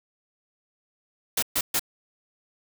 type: noise bursts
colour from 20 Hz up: white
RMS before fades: -24 dBFS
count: 3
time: 1.37-1.795 s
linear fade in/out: 5 ms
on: 55 ms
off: 130 ms
effects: none